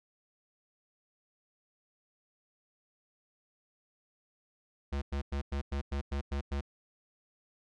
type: tone bursts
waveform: square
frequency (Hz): 70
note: C#2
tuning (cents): +18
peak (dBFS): -32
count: 9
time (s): 4.92-6.611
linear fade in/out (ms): 10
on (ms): 99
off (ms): 100
effects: low-pass 5000 Hz 12 dB/octave